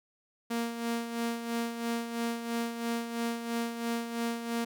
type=tone with tremolo; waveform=sawtooth; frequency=233.1 Hz; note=A#3; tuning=in tune; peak=-25 dBFS; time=0.5-4.65 s; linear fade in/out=10 ms; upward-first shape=sine; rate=3 Hz; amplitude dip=60%; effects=none